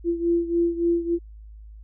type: beating tone pair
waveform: sine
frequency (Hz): 339.8 / 343.3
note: F4 / F4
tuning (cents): -47 / -30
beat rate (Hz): 3.5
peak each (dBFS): -21 / -25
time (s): 0.04-1.19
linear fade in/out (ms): 50
effects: added 53 Hz sine -40 dBFS peak until 1.83 s